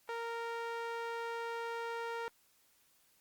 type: tone with band-pass filter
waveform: sawtooth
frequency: 463.8 Hz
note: A#4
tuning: 9 cents flat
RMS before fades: -40 dBFS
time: 0.09-2.28 s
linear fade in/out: 0 ms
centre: 1100 Hz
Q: 0.77
effects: white hiss -70 dBFS RMS until 3.2 s + Opus 48 kbps